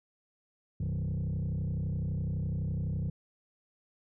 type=tone with frequency modulation; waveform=sine; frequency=120.6 Hz; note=B2; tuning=41 cents flat; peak=-27 dBFS; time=0.8-3.1 s; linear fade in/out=5 ms; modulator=31.9 Hz; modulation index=1.7; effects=tanh soft clip ceiling -29 dBFS